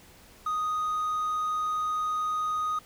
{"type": "tone with hard clipping", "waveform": "triangle", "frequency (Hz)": 1244.5, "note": "D#6", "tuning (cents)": 0, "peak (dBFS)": -27, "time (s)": [0.46, 2.79], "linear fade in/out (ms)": 5, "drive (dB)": 5, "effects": ["pink hiss -54 dBFS RMS until 2.85 s"]}